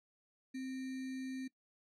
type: tone with sample-and-hold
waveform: sine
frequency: 261.6 Hz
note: C4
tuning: in tune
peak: -39 dBFS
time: 0.54-1.48 s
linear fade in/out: 10 ms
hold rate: 2100 Hz
effects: noise-tail reverb RT60 0.1 s tail -20 dB re dry + low-pass 8000 Hz 12 dB/octave